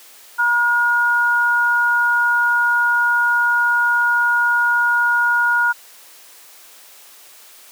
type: tone pair together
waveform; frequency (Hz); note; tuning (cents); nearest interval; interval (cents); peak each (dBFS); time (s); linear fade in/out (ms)
sine; 956 / 1432.4; A#5 / F6; +43 / +43; perfect fifth; 700; -20 / -14; 0.38-5.73; 20
effects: white hiss -44 dBFS RMS until 7.71 s + high-pass 400 Hz 12 dB/octave